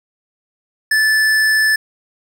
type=tone with hard clipping; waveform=sine; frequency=1747 Hz; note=A6; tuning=13 cents flat; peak=-13 dBFS; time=0.91-1.76 s; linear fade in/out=5 ms; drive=13 dB; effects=none